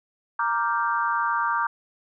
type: chord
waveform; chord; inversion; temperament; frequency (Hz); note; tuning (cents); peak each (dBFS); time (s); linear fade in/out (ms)
sine; G minor seventh; first; equal; 932.3 / 1174.7 / 1396.9 / 1568; Bb5 / D6 / F6 / G6; 0 / 0 / 0 / 0; -26 / -25 / -30 / -29; 0.39-1.67; 5
effects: none